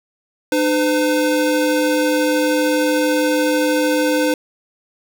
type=tone pair together; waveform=square; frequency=302.1 / 508 Hz; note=D4 / B4; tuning=+49 / +49 cents; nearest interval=major sixth; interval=900 cents; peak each=-18 dBFS; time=0.52-4.34 s; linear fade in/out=2 ms; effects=none